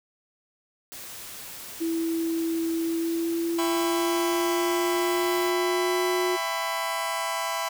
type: noise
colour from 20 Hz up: white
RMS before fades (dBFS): -40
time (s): 0.92-5.5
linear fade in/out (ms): 0
type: tone with pitch glide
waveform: sine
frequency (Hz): 329.6 to 361.5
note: E4 to F#4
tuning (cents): 0 to -40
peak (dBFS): -24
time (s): 1.8-6.37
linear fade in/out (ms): 20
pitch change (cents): +160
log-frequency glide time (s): 2.8-6.05
type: chord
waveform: sawtooth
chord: C# half-diminished seventh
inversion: first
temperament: just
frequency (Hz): 665.2 / 798.3 / 997.9 / 1108.7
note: E5 / G5 / B5 / C#6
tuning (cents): +16 / +31 / +18 / 0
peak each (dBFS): -28 / -31 / -26 / -32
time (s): 3.58-7.69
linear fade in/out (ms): 10
effects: none